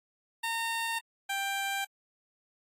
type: tone pair in turn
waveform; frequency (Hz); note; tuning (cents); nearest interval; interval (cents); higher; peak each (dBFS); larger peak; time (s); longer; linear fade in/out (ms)
15% pulse; 915 / 788; A#5 / G5; -32 / +9; minor third; 259; first; -24 / -24; neither; 0.43-0.99 / 1.29-1.85; neither; 10
effects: AAC 48 kbps